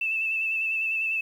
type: tone with vibrato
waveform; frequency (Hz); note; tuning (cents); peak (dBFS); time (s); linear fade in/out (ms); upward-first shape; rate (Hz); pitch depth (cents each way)
sine; 2637; E7; 0; -24; 0.01-1.21; 5; square; 10; 21
effects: 9-bit